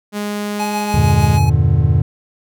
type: tone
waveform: sawtooth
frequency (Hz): 206.9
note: G#3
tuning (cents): -6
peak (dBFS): -16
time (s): 0.12-1.4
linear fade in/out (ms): 50
type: tone with tremolo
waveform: square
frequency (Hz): 842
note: G#5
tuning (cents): +24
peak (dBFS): -19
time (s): 0.59-1.5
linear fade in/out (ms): 10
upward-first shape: triangle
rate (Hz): 6.6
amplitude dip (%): 50
type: chord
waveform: triangle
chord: E half-diminished seventh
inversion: none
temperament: just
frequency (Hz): 82.41 / 98.89 / 118.67 / 148.33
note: E2 / G2 / Bb2 / D3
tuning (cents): 0 / +16 / +31 / +18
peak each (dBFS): -14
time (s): 0.94-2.02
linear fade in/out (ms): 5
effects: none